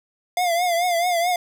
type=tone with vibrato; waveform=square; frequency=698.5 Hz; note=F5; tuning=in tune; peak=-19 dBFS; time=0.37-1.36 s; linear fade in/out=2 ms; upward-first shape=triangle; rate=4.6 Hz; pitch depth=89 cents each way; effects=none